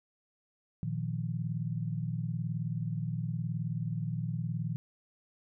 sine chord, Bb suspended fourth, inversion none, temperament equal, 116.54 / 155.56 / 174.61 Hz, Bb2 / Eb3 / F3, 0 / 0 / 0 cents, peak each -35 / -35 / -38 dBFS, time 0.83-4.76 s, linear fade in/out 0 ms, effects none

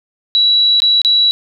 sine tone with dropouts, 3916 Hz, B7, 15 cents flat, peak -8 dBFS, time 0.35-1.31 s, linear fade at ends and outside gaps 0 ms, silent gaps 0.802-0.82 / 1.017-1.048 s, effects none

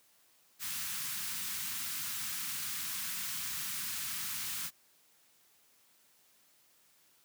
white band-stop noise, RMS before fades -38 dBFS, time 0.59-4.71 s, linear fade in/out 50 ms, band 230 to 1100 Hz, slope 24 dB/octave, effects white hiss -67 dBFS RMS until 7.24 s + high-pass 100 Hz 12 dB/octave

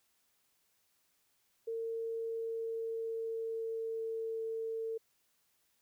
sine tone with pitch glide, 454.8 to 449.6 Hz, A#4 to A4, -43 to +37 cents, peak -35 dBFS, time 1.67-4.98 s, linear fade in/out 10 ms, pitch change -20 cents, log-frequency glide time 2.21-4.39 s, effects white hiss -75 dBFS RMS until 5.81 s

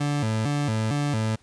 30% pulse tone with vibrato, 126.4 Hz, B2, 41 cents sharp, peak -20 dBFS, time 0-1.36 s, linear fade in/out 10 ms, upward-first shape square, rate 2.2 Hz, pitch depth 240 cents each way, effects pink hiss -59 dBFS RMS until 1.42 s + resampled to 22050 Hz

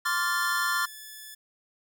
square chord, D minor seventh, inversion third, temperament equal with one note detuned, 1046.5 / 1159.2 / 1396.9 / 1760 Hz, C6 / D6 / F6 / A6, 0 / -23 / 0 / 0 cents, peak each -33 / -33 / -30 / -30 dBFS, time 0.05-0.86 s, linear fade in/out 10 ms
5% pulse tone, 1731 Hz, A6, 29 cents flat, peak -31 dBFS, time 0.39-1.35 s, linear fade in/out 10 ms
effects none

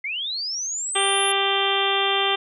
sine linear sweep, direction up, 2052 to 10810 Hz, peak -25 dBFS, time 0.04-1.32 s, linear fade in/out 5 ms
harmonic tone, 393.8 Hz, G4, 8 cents sharp, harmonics 1 / 2 / 3 / 4 / 5 / 6 / 7 / 8 / 9, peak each -26 / -26 / -27 / -32 / -31 / -32 / -29 / -25 / -27 dBFS, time 0.95-2.36 s, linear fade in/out 10 ms
effects none

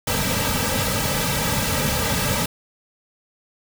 pink noise with comb filter, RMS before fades -22 dBFS, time 0.07-2.46 s, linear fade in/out 5 ms, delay 2.8 ms, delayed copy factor -0.9, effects none

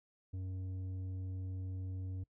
sine tone with tanh clipping, 93.3 Hz, F#2, 15 cents sharp, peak -40 dBFS, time 0.33-2.24 s, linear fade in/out 10 ms, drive 8 dB, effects noise-tail reverb RT60 0.1 s tail -23 dB re dry

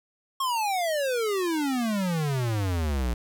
square exponential sweep, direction down, 1097 to 57 Hz, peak -25 dBFS, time 0.4-3.14 s, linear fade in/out 5 ms, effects none

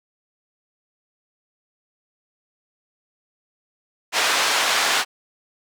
pink band-pass noise, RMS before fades -20 dBFS, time 4.12-5.05 s, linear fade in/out 50 ms, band 860 to 6400 Hz, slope 12 dB/octave, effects none

